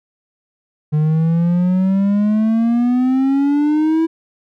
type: exponential sweep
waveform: triangle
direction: up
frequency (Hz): 150 to 328.8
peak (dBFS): -10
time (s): 0.92-4.07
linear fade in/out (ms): 20
effects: none